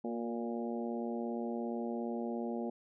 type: harmonic tone with a mistuned harmonic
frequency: 117.2 Hz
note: A#2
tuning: 10 cents sharp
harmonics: 2 / 3 / 4 / 5 / 6 / 7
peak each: -37 / -41 / -43 / -45 / -47 / -48 dBFS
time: 0.04-2.7 s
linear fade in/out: 5 ms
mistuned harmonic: 3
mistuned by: +29 cents
effects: none